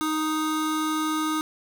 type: tone pair together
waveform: square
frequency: 311.1 / 1244.5 Hz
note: D#4 / D#6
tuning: 0 / 0 cents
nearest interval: 2 octaves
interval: 2400 cents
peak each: -26 / -29 dBFS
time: 0.01-1.41 s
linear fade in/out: 0 ms
effects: none